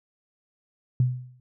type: tone with exponential decay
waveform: sine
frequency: 125.6 Hz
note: B2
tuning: 30 cents sharp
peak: -15 dBFS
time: 1-1.4 s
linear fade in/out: 2 ms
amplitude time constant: 86 ms
effects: none